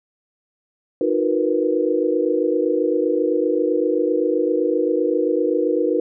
sine chord, B major seventh, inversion first, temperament equal with one note detuned, 311.1 / 361.3 / 466.2 / 493.9 Hz, D#4 / F#4 / A#4 / B4, 0 / -41 / 0 / 0 cents, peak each -22 dBFS, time 1.01-6 s, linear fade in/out 2 ms, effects none

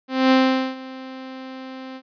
sawtooth tone with ADSR envelope, 261.6 Hz, C4, in tune, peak -8 dBFS, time 0.08-2.02 s, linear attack 230 ms, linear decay 440 ms, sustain -21 dB, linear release 60 ms, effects resampled to 11025 Hz

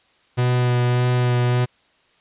45% pulse tone with vibrato, 123.47 Hz, B2, in tune, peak -16 dBFS, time 0.37-1.66 s, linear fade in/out 20 ms, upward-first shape sine, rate 1.7 Hz, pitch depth 12 cents each way, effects white hiss -59 dBFS RMS until 2.2 s + resampled to 8000 Hz

